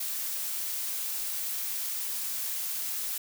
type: noise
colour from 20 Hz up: blue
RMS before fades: -33 dBFS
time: 0-3.18 s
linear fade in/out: 5 ms
effects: none